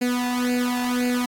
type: tone with flanger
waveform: sawtooth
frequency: 246.9 Hz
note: B3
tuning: in tune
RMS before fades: -23 dBFS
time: 0.01-1.26 s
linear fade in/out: 10 ms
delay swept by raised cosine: 0.43 to 1.14 ms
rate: 1.9 Hz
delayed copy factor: +0.8
effects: AAC 64 kbps